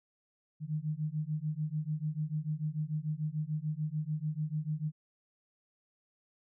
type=beating tone pair; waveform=sine; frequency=150 / 156.8 Hz; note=D3 / D#3; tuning=+37 / +14 cents; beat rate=6.8 Hz; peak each=-35 / -35 dBFS; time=0.6-4.92 s; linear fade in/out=50 ms; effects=none